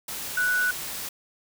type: tone in noise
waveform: sine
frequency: 1480 Hz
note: F#6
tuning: in tune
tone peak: -21 dBFS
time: 0.37-0.71 s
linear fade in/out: 5 ms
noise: white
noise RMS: -34 dBFS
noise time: 0.08-1.09 s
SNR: +10 dB
effects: none